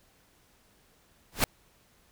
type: noise with exponential growth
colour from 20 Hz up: pink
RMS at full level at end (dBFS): -19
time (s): 1.32-1.44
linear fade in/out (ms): 0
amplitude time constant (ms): 24
effects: pink hiss -64 dBFS RMS until 2.11 s